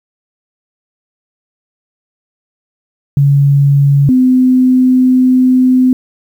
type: tone pair in turn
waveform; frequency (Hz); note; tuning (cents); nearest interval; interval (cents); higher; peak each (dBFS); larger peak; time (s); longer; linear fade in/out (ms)
sine; 140.9 / 255.3; C#3 / C4; +29 / -42; minor seventh; 1029; second; -5; neither; 3.17-4.09 / 4.09-5.93; second; 2
effects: 7-bit